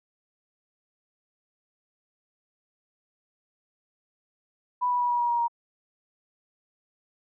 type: tone with pitch steps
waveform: sine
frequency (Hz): 987.8 / 979.8 / 972 / 964.1 / 956.4 / 948.7 / 941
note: B5 / B5 / B5 / B5 / A#5 / A#5 / A#5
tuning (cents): 0 / -14 / -28 / -42 / +44 / +30 / +16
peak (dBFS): -22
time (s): 4.81-5.482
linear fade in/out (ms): 20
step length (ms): 96
effects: none